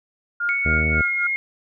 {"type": "tone with tremolo", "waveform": "sine", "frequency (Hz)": 1413, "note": "F6", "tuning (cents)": 20, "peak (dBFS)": -19, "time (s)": [0.4, 1.27], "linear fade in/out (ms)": 5, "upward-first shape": "sine", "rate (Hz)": 3.7, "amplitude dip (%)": 95}
{"type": "tone with pitch glide", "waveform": "sine", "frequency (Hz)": [2217, 2149], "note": ["C#7", "C7"], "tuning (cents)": [0, 46], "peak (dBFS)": -20, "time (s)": [0.49, 1.36], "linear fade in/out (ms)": 0, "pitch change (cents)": -54, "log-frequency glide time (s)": [0.94, 1.08]}
{"type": "harmonic tone", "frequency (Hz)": 78.4, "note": "D#2", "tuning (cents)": 14, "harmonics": [1, 2, 3, 4, 5, 6, 7, 8, 9], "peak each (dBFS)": [-22, -28, -29, -36, -34, -34, -41, -38, -42], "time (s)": [0.65, 1.02], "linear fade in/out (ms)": 10}
{"effects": []}